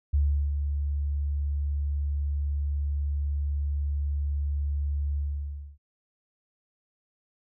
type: tone with ADSR envelope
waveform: sine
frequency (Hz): 71.9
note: D2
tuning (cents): -36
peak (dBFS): -19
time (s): 0.13-5.78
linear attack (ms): 12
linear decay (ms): 370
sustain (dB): -6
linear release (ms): 610
effects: none